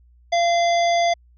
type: harmonic tone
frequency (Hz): 687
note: F5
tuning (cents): -29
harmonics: 1 / 3 / 5 / 7 / 9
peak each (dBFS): -16 / -26 / -30 / -33 / -35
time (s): 0.32-1.14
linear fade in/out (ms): 10
effects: added 60 Hz sine -50 dBFS peak until 1.37 s